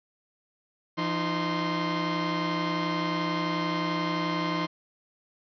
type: tone cluster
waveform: sawtooth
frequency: 169.9 / 308.4 / 1046 Hz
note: F3 / D#4 / C6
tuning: -47 / -15 / -1 cents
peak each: -27 dBFS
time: 0.97-4.67 s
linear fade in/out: 20 ms
effects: resampled to 11025 Hz + 10-bit